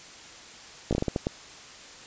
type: slowing click train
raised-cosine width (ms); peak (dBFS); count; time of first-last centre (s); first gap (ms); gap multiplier
2; -12; 8; 0.91-1.269; 17; 1.36
effects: white hiss -46 dBFS RMS until 2.06 s + resampled to 16000 Hz